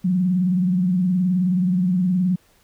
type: tone with vibrato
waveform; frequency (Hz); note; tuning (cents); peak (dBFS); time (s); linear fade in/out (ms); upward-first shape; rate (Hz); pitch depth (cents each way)
sine; 181.9; F#3; -29; -16; 0.04-2.36; 10; sine; 19; 83
effects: pink hiss -58 dBFS RMS until 2.63 s